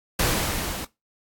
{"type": "noise with level ramp", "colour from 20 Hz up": "pink", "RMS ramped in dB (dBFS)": [-21, -32], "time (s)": [0.19, 0.85], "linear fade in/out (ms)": 5, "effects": ["noise-tail reverb RT60 0.2 s tail -20 dB re dry", "AAC 64 kbps"]}